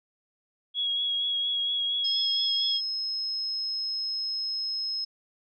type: tone with vibrato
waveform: sine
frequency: 3321 Hz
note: G#7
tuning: 1 cent flat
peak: -25 dBFS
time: 0.74-2.81 s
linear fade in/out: 50 ms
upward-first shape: triangle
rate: 4.3 Hz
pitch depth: 23 cents each way
type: tone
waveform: sine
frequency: 5160 Hz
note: E8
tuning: 38 cents flat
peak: -28 dBFS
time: 2.04-5.05 s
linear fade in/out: 10 ms
effects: none